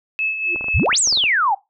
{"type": "tone with tremolo", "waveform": "sine", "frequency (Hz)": 2600, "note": "E7", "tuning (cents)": -24, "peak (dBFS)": -17, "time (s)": [0.19, 0.86], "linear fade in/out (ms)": 0, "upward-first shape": "sine", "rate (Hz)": 4.1, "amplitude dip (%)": 55}
{"type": "tone with exponential growth", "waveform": "sine", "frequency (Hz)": 348.4, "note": "F4", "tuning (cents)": -4, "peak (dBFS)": -24, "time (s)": [0.41, 0.55], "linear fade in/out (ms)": 2, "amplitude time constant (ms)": 29}
{"type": "clicks", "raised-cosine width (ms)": 1, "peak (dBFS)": -19, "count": 12, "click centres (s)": [0.56, 0.61, 0.643, 0.684, 0.797, 0.833, 0.892, 0.929, 1.074, 1.126, 1.174, 1.239]}
{"type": "exponential two-way sweep", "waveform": "sine", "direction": "up then down", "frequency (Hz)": [50.4, 8372, 746], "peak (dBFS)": -14, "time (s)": [0.74, 1.55], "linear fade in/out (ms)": 10, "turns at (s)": 0.99}
{"effects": ["noise-tail reverb RT60 0.2 s tail -20 dB re dry"]}